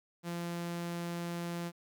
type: tone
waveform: sawtooth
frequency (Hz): 171.8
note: F3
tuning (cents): -28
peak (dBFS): -32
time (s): 0.23-1.72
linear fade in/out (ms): 50
effects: 12-bit